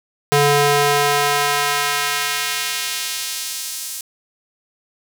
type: tone with high-pass filter sweep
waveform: square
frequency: 144.4 Hz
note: D3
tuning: 29 cents flat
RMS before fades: -19 dBFS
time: 0.32-4.01 s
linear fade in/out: 0 ms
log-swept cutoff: 300 to 7400 Hz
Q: 0.74
effects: 7-bit